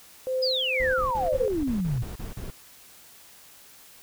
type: tone with tremolo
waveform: sine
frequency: 517 Hz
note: C5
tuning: 21 cents flat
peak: -23 dBFS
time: 0.27-1.48 s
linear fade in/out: 0 ms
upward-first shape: sine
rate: 2 Hz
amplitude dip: 70%
type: exponential sweep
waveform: sine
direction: down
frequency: 5110 to 111.6 Hz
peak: -24 dBFS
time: 0.42-2.03 s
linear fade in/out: 10 ms
type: noise bursts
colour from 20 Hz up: brown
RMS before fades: -35 dBFS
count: 10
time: 0.8-2.506 s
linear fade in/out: 5 ms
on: 140 ms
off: 34 ms
effects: white hiss -51 dBFS RMS until 4.02 s